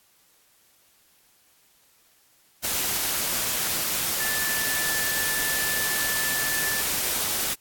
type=tone in noise; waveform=sine; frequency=1752 Hz; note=A6; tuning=8 cents flat; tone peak=-28 dBFS; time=4.19-6.82 s; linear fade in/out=20 ms; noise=white; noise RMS=-26 dBFS; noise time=2.63-7.55 s; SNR=-5 dB; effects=white hiss -61 dBFS RMS until 7.6 s + AAC 64 kbps

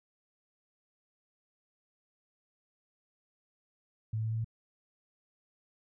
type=tone with pitch steps; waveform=sine; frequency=109.7 / 110.46 / 111.23 / 112.01 / 112.78 Hz; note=A2 / A2 / A2 / A2 / A2; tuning=-5 / +7 / +19 / +31 / +43 cents; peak=-30 dBFS; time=4.13-4.445 s; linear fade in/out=5 ms; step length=63 ms; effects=none

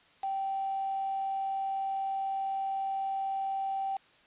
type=tone with quantisation; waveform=sine; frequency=778 Hz; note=G5; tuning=13 cents flat; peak=-30 dBFS; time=0.23-3.97 s; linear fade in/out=5 ms; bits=7; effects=white hiss -61 dBFS RMS until 4.26 s + resampled to 8000 Hz

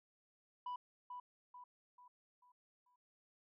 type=tone with echo; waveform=sine; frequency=987.8 Hz; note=B5; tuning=in tune; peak=-38 dBFS; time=0.66-0.76 s; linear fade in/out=5 ms; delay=440 ms; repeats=5; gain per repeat=-7 dB; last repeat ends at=2.96 s; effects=tanh soft clip ceiling -40 dBFS

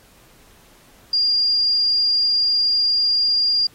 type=tone; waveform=sine; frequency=4808 Hz; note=D8; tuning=40 cents sharp; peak=-15 dBFS; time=1.13-3.67 s; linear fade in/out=5 ms; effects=pink hiss -52 dBFS RMS until 3.74 s + AAC 48 kbps

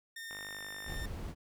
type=tone with pitch glide; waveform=sawtooth; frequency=1822 to 1808.4 Hz; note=A#6 to A6; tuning=-40 to +47 cents; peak=-39 dBFS; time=0.16-1.06 s; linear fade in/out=5 ms; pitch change=-13 cents; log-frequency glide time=0.5-0.6 s
type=click train; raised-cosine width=0.5 ms; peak=-33 dBFS; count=33; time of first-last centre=0.31-0.942 s; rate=50.6 Hz
type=noise; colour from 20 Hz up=brown; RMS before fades=-40 dBFS; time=0.85-1.35 s; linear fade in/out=50 ms
effects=none

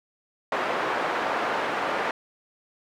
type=band-pass noise; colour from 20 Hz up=pink; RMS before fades=-27 dBFS; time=0.52-2.11 s; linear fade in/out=2 ms; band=530 to 1600 Hz; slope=12 dB/octave; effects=none

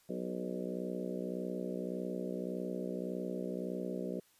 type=harmonic tone with a mistuned harmonic; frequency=61.74 Hz; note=B1; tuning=in tune; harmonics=3 / 4 / 5 / 6 / 7 / 8 / 9 / 10; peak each=-41 / -43 / -46 / -43 / -47 / -44 / -47 / -48 dBFS; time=0.09-4.2 s; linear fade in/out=5 ms; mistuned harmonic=7; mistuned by=-29 cents; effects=white hiss -68 dBFS RMS until 4.39 s + resampled to 32000 Hz

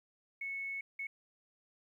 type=tone bursts at uneven times; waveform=sine; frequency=2203 Hz; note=C#7; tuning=11 cents flat; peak=-37 dBFS; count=2; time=0.41-0.81 / 0.99-1.07 s; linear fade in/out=5 ms; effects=12-bit

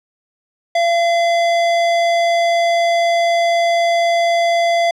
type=tone; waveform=square; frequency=682 Hz; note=F5; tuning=41 cents flat; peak=-13 dBFS; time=0.75-4.91 s; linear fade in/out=5 ms; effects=low-pass 5000 Hz 12 dB/octave

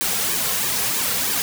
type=noise with flanger; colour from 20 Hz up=white; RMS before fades=-22 dBFS; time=0.01-1.42 s; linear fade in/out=0 ms; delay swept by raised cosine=1.4 to 3.4 ms; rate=3.1 Hz; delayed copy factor=-0.75; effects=none

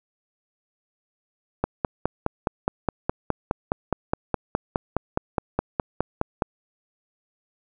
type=click train; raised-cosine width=1 ms; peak=-7 dBFS; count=24; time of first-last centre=1.64-6.422 s; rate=4.81 Hz; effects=none

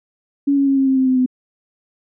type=tone with pitch steps; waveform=sine; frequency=281.2 / 277.2 / 273.2 / 269.3 / 265.4 / 261.6 / 257.9 / 254.2 Hz; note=C#4 / C#4 / C#4 / C#4 / C4 / C4 / C4 / C4; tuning=+25 / 0 / -25 / -50 / +25 / 0 / -25 / -50 cents; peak=-12 dBFS; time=0.47-1.262 s; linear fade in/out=10 ms; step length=99 ms; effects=none

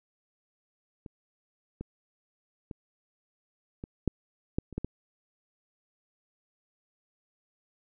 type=clicks; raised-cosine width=3 ms; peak=-30 / -24 / -26 / -25 / -12 / -14 / -30 / -18 / -19 dBFS; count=9; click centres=1.062 / 1.81 / 2.712 / 3.839 / 4.077 / 4.585 / 4.727 / 4.78 / 4.846 s; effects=none

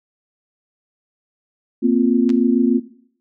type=chord; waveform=sine; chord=Bb suspended second; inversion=none; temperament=equal with one note detuned; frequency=233.1 / 259.8 / 349.2 Hz; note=Bb3 / C4 / F4; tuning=0 / -12 / 0 cents; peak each=-16 / -16 / -20 dBFS; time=1.82-2.8 s; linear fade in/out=20 ms
type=clicks; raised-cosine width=0.2 ms; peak=-17 dBFS; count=2; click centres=2.293 / 2.302 s
effects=noise-tail reverb RT60 0.6 s tail -17 dB re dry

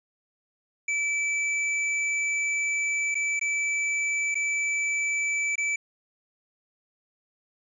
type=tone with dropouts; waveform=square; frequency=2313 Hz; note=D7; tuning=27 cents flat; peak=-25 dBFS; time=0.88-5.76 s; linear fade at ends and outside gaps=5 ms; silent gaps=3.145-3.152 / 3.395-3.412 / 4.345-4.353 / 5.556-5.579 s; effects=resampled to 22050 Hz + 10-bit

